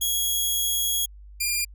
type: tone pair in turn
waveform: 10% pulse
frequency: 3319 / 2403 Hz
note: G#7 / D7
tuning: -2 / +39 cents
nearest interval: tritone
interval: 559 cents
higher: first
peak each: -14 dBFS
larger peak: neither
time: 0.01-1.06 / 1.4-1.65 s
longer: first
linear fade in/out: 10 ms
effects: added 50 Hz sine -42 dBFS peak until 1.74 s